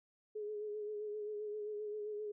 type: tone with vibrato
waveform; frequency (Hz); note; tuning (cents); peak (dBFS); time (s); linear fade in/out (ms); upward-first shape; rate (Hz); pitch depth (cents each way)
sine; 421.1; G#4; +24; -39; 0.35-2.32; 10; sine; 7.6; 33
effects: none